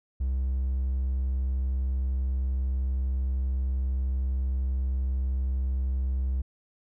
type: tone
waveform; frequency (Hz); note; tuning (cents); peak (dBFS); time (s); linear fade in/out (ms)
triangle; 65.2; C2; -5; -22; 0.2-6.42; 10
effects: tanh soft clip ceiling -18 dBFS